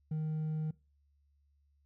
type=tone with hard clipping; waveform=sine; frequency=155.56 Hz; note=D#3; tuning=in tune; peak=-33 dBFS; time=0.11-0.71 s; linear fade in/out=5 ms; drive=2 dB; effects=noise-tail reverb RT60 0.3 s tail -22 dB re dry + added 71 Hz sine -68 dBFS peak until 1.85 s

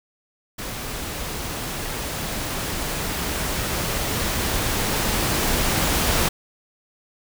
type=noise with level ramp; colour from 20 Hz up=pink; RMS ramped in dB=-31 to -20 dBFS; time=0.58-6.29 s; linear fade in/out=10 ms; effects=none

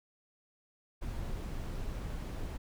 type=noise; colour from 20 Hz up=brown; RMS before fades=-38 dBFS; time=1.01-2.58 s; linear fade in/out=20 ms; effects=none

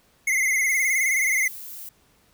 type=tone with vibrato; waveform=square; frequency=2102 Hz; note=C7; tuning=7 cents sharp; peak=-20 dBFS; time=0.27-1.48 s; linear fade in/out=5 ms; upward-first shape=sine; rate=19 Hz; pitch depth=77 cents each way
type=noise; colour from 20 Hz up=violet; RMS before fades=-38 dBFS; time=0.69-1.89 s; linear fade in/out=2 ms
effects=pink hiss -61 dBFS RMS until 2.33 s

